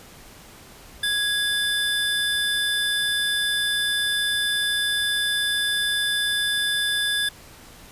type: tone pair together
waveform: square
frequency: 1661.2 / 3520 Hz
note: G#6 / A7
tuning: 0 / 0 cents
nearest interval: octave + minor second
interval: 1300 cents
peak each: -25 / -24 dBFS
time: 1.03-7.29 s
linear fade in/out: 5 ms
effects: pink hiss -46 dBFS RMS until 7.91 s + resampled to 32000 Hz